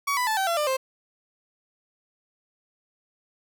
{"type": "tone with pitch steps", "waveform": "30% pulse", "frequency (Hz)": [1128, 993.4, 874.8, 770.4, 678.5, 597.5, 526.2], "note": ["C#6", "B5", "A5", "G5", "E5", "D5", "C5"], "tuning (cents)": [30, 10, -10, -30, 50, 30, 10], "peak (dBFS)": -20, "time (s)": [0.07, 0.77], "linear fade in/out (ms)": 10, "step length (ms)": 100, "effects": []}